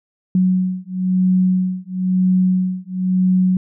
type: beating tone pair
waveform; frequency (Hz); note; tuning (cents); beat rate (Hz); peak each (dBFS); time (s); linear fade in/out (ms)
sine; 184.2 / 185.2; F#3 / F#3; -7 / +2; 1; -17; 0.35-3.57; 2
effects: none